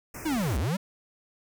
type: band-stop noise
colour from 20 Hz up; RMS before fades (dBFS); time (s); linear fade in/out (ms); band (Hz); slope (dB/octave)
pink; -40; 0.14-0.57; 5; 2600 to 5200; 96
type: linear two-way sweep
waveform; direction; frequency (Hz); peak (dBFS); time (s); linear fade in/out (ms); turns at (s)
square; down then up; 332 to 56.6 to 204.2; -26; 0.25-0.77; 10; 0.58
effects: none